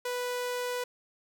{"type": "tone", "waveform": "sawtooth", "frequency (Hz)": 493.3, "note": "B4", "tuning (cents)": -2, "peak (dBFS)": -27, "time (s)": [0.05, 0.84], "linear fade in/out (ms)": 5, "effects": []}